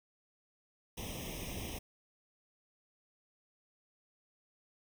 pink noise with comb filter, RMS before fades -42 dBFS, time 0.97-1.79 s, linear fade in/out 10 ms, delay 0.34 ms, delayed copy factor +1, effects none

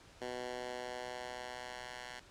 10% pulse tone with high-pass filter sweep, 124.1 Hz, B2, 9 cents sharp, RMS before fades -44 dBFS, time 0.21-2.2 s, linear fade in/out 10 ms, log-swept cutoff 360 to 1200 Hz, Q 1, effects pink hiss -59 dBFS RMS until 2.3 s + low-pass 7000 Hz 12 dB/octave

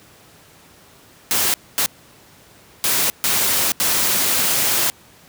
white noise bursts at uneven times, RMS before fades -18 dBFS, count 5, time 1.31-1.54 / 1.78-1.86 / 2.84-3.1 / 3.24-3.72 / 3.8-4.9 s, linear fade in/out 0 ms, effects pink hiss -48 dBFS RMS until 5.28 s + high-pass 80 Hz 12 dB/octave

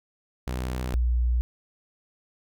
sawtooth / sine tone pair in turn, 62.9 / 60.27 Hz, B1 / B1, +32 / -42 cents, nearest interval minor second, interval 74 cents, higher first, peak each -24 / -20 dBFS, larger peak second, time 0.47-0.94 / 0.94-1.41 s, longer neither, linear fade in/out 0 ms, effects none

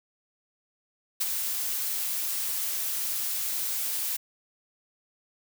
blue noise with ADSR envelope, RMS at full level -25 dBFS, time 1.2-4.17 s, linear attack 14 ms, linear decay 25 ms, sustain -5 dB, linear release 10 ms, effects none

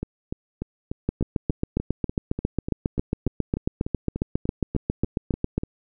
two click trains, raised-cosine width 3 ms, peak -15 / -9 dBFS, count 20 / 34, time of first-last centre 0.03-5.635 / 1.09-5.58 s, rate 3.39 / 7.35 Hz, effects none

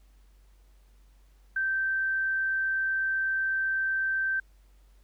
sine tone, 1558 Hz, G6, 11 cents flat, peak -25 dBFS, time 1.56-4.4 s, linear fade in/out 5 ms, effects added 48 Hz sine -55 dBFS peak until 5.03 s + pink hiss -69 dBFS RMS until 5.03 s

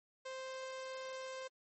sawtooth tone, 523.3 Hz, C5, in tune, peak -39 dBFS, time 0.25-1.48 s, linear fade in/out 10 ms, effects low-pass 11000 Hz 12 dB/octave + MP3 32 kbps

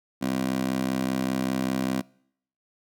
15% pulse tone with high-pass filter, 65.1 Hz, C2, 8 cents flat, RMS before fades -27 dBFS, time 0.21-2.02 s, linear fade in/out 20 ms, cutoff 240 Hz, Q 1.9, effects noise-tail reverb RT60 0.7 s tail -25 dB re dry

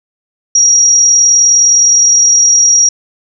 sine tone with amplitude modulation, 5690 Hz, F8, 31 cents sharp, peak -3 dBFS, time 0.55-2.89 s, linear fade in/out 5 ms, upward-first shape sine, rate 39.5 Hz, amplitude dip 25%, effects none

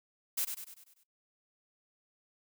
blue noise with echo, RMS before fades -32 dBFS, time 0.37-0.45 s, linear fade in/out 10 ms, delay 98 ms, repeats 6, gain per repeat -6 dB, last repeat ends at 1.038 s, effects noise-tail reverb RT60 0.2 s tail -24 dB re dry

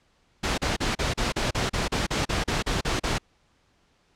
pink noise bursts, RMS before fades -25 dBFS, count 15, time 0.43-3.184 s, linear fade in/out 10 ms, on 150 ms, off 36 ms, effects pink hiss -65 dBFS RMS until 4.15 s + low-pass 6000 Hz 12 dB/octave

